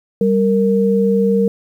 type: tone pair together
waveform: sine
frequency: 196 / 462.8 Hz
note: G3 / A#4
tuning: 0 / -13 cents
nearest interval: octave + minor third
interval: 1487 cents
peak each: -14 dBFS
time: 0.21-1.48 s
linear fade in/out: 2 ms
effects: 8-bit